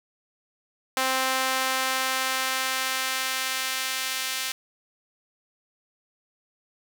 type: tone with high-pass filter sweep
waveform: sawtooth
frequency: 261.6 Hz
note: C4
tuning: in tune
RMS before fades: -27 dBFS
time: 0.97-4.52 s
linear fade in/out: 2 ms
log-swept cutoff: 810 to 2500 Hz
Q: 0.75
effects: none